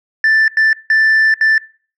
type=tone bursts at uneven times; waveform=sine; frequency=1766 Hz; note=A6; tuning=6 cents sharp; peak=-6 dBFS; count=4; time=0.24-0.48 / 0.57-0.73 / 0.9-1.34 / 1.41-1.58 s; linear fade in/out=2 ms; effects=noise-tail reverb RT60 0.4 s tail -22 dB re dry + tanh soft clip ceiling -7 dBFS